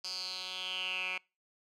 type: tone with band-pass filter sweep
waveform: 10% pulse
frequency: 185 Hz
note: F#3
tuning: in tune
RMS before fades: -38 dBFS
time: 0.04-1.18 s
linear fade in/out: 5 ms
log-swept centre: 5000 to 2300 Hz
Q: 6.4
effects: noise-tail reverb RT60 0.3 s tail -26 dB re dry